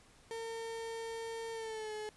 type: tone with pitch glide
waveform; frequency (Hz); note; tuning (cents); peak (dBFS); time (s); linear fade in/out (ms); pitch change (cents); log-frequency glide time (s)
35% pulse; 454.9 to 426.9; A#4 to G#4; -42 to +48; -38; 0.31-2.09; 0; -110; 1.52-1.93
effects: pink hiss -63 dBFS RMS until 2.16 s + resampled to 24000 Hz